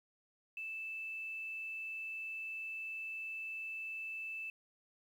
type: tone with quantisation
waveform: sine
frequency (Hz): 2637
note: E7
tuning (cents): 0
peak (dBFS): -40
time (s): 0.57-4.5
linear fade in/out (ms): 2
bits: 11
effects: none